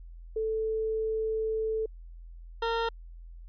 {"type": "tone pair in turn", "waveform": ["sine", "20% pulse"], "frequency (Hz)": [440, 459.3], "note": ["A4", "A#4"], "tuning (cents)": [0, -26], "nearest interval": "minor second", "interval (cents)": 74, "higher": "second", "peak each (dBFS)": [-27, -22], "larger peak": "second", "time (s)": [[0.36, 1.86], [2.62, 2.89]], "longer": "first", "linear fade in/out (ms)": 5, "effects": ["added 42 Hz sine -43 dBFS peak until 3.48 s", "resampled to 11025 Hz"]}